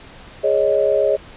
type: chord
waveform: sine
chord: Ab suspended fourth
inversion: none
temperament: equal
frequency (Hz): 415.3 / 554.4 / 622.3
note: Ab4 / Db5 / Eb5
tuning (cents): 0 / 0 / 0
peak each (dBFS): -19 / -17 / -18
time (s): 0.43-1.17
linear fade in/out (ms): 20
effects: pink hiss -41 dBFS RMS until 1.36 s + resampled to 8000 Hz